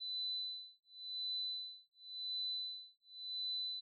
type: tone with tremolo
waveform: sine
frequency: 4003 Hz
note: B7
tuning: 23 cents sharp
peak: -37 dBFS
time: 0-3.81 s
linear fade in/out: 20 ms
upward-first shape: sine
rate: 0.92 Hz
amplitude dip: 100%
effects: none